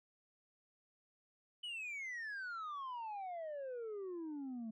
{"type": "exponential sweep", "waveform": "sine", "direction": "down", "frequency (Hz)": [3006, 216.5], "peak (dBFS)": -39, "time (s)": [1.63, 4.71], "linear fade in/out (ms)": 10, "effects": ["tanh soft clip ceiling -41 dBFS"]}